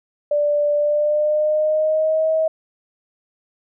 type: tone with pitch glide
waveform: sine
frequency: 587.3 to 636.8 Hz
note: D5 to D#5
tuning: 0 to +40 cents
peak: -15 dBFS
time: 0.31-2.48 s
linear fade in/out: 5 ms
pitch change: +140 cents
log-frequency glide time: 0.75-2.3 s
effects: none